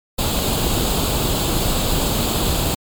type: noise with comb filter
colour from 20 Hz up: pink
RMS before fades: -19 dBFS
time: 0.18-2.75 s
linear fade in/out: 10 ms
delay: 0.26 ms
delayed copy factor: +0.65
effects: MP3 96 kbps